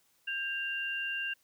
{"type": "tone pair together", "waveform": "sine", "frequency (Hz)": [1594.8, 2780], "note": ["G6", "F7"], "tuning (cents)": [29, -9], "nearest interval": "minor seventh", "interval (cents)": 962, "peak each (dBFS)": [-36, -34], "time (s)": [0.27, 1.34], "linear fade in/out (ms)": 10, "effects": ["white hiss -70 dBFS RMS until 1.43 s"]}